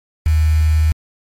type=tone with quantisation; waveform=sine; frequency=78 Hz; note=D#2; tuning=5 cents sharp; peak=-10 dBFS; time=0.26-0.92 s; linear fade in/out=0 ms; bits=5; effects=MP3 64 kbps